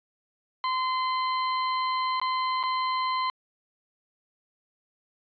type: tone with dropouts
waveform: 40% pulse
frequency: 1031 Hz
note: C6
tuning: 26 cents flat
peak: -24 dBFS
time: 0.64-3.3 s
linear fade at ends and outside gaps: 1 ms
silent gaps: 2.199-2.215 / 2.63-2.636 s
effects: resampled to 11025 Hz